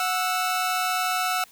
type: tone pair together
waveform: sawtooth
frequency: 734.7 / 1318.5 Hz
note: F#5 / E6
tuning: -12 / 0 cents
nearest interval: minor seventh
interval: 1012 cents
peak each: -22 dBFS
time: 0-1.44 s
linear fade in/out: 2 ms
effects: white hiss -53 dBFS RMS until 1.51 s